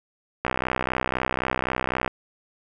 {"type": "click train", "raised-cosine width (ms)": 0.5, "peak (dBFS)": -8, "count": 105, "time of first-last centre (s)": [0.45, 2.078], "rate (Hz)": 63.9, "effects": []}